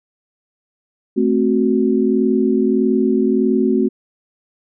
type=chord; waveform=sine; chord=F# diminished; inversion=first; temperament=equal; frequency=220 / 261.6 / 370 Hz; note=A3 / C4 / F#4; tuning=0 / 0 / 0 cents; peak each=-17 dBFS; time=1.16-3.89 s; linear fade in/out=20 ms; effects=none